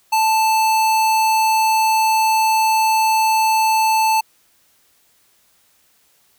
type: tone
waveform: square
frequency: 880 Hz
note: A5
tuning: in tune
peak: -14 dBFS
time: 0.12-4.21 s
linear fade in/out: 10 ms
effects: white hiss -58 dBFS RMS until 6.38 s